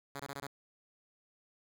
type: tone bursts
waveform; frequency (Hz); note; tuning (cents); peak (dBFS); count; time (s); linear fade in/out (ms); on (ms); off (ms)
5% pulse; 140; C#3; +18; -29; 5; 0.15-0.468; 2; 46; 22
effects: none